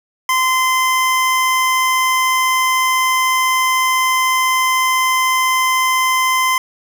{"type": "tone", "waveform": "25% pulse", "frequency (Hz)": 1034, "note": "C6", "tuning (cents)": -21, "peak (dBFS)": -9, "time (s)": [0.29, 6.58], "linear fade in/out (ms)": 2, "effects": []}